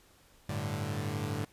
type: chord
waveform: sawtooth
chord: G suspended second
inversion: none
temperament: equal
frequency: 98 / 110 / 146.83 Hz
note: G2 / A2 / D3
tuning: 0 / 0 / 0 cents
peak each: -33 dBFS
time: 0.49-1.45 s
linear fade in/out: 5 ms
effects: pink hiss -62 dBFS RMS until 1.52 s + resampled to 32000 Hz